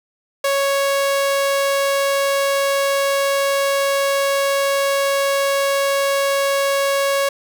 sawtooth tone, 554.4 Hz, C#5, in tune, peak -12 dBFS, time 0.44-7.29 s, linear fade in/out 5 ms, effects none

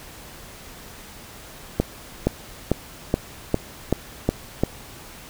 accelerating click train, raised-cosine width 2 ms, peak -4 dBFS, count 8, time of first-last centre 1.8-4.636 s, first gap 470 ms, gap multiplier 0.95, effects pink hiss -42 dBFS RMS until 5.29 s

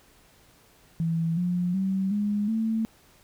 sine tone with pitch steps, 164.81 / 177.66 / 191.52 / 206.5 / 222.6 Hz, E3 / F3 / G3 / G#3 / A3, 0 / +30 / -40 / -10 / +20 cents, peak -23 dBFS, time 1-2.85 s, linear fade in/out 0 ms, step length 370 ms, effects pink hiss -58 dBFS RMS until 3.23 s

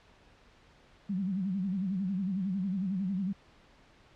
sine tone with vibrato, 190.4 Hz, F#3, 50 cents sharp, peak -29 dBFS, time 1.09-3.33 s, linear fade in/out 10 ms, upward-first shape sine, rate 11 Hz, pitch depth 120 cents each way, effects pink hiss -60 dBFS RMS until 4.15 s + low-pass 4000 Hz 12 dB/octave

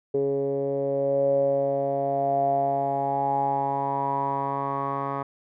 10% pulse tone with low-pass filter sweep, 138.59 Hz, C#3, in tune, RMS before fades -25 dBFS, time 0.14-5.23 s, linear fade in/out 5 ms, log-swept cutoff 440 to 1200 Hz, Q 9.4, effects none

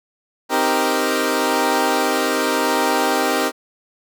15% pulse chord, C minor seventh, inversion none, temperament equal, 261.6 / 311.1 / 392 / 466.2 Hz, C4 / Eb4 / G4 / Bb4, 0 / 0 / 0 / 0 cents, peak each -16 dBFS, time 0.49-3.52 s, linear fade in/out 50 ms, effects none

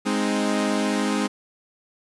sawtooth chord, Ab major, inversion none, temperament equal, 207.7 / 261.6 / 311.1 Hz, Ab3 / C4 / Eb4, 0 / 0 / 0 cents, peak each -20 / -22 / -23 dBFS, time 0.05-1.28 s, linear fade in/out 20 ms, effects resampled to 24000 Hz + 9-bit

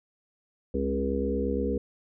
harmonic tone with a mistuned harmonic, 68.6 Hz, C#2, 17 cents flat, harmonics 1 / 3 / 4 / 5 / 6 / 7, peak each -32 / -32 / -32 / -40 / -32 / -31 dBFS, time 0.74-1.78 s, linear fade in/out 5 ms, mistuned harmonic 4, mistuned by -16 cents, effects none

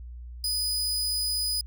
sawtooth tone, 4978 Hz, D#8, in tune, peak -23 dBFS, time 0.44-1.61 s, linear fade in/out 2 ms, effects added 60 Hz sine -38 dBFS peak until 1.66 s

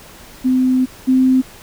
sine tone pair in turn, 256.7 / 259.2 Hz, C4 / C4, -33 / -16 cents, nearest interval unison, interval 17 cents, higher second, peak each -11 / -9 dBFS, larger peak second, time 0.44-0.86 / 1.07-1.42 s, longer first, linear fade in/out 20 ms, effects pink hiss -40 dBFS RMS until 1.62 s

